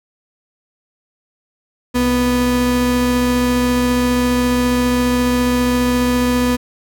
35% pulse tone pair together, 65.4 / 246.9 Hz, C2 / B3, 0 / 0 cents, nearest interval octave + major seventh, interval 2300 cents, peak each -22 / -12 dBFS, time 1.94-6.57 s, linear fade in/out 20 ms, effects none

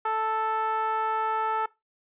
5% pulse tone with low-pass filter, 440 Hz, A4, in tune, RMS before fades -27 dBFS, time 0.05-1.66 s, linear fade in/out 5 ms, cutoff 1100 Hz, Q 8, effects noise-tail reverb RT60 0.2 s tail -20 dB re dry + resampled to 8000 Hz

